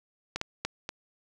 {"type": "clicks", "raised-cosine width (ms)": 0.2, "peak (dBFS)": [-14, -13, -12, -17], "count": 4, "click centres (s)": [0.36, 0.414, 0.65, 0.891], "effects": []}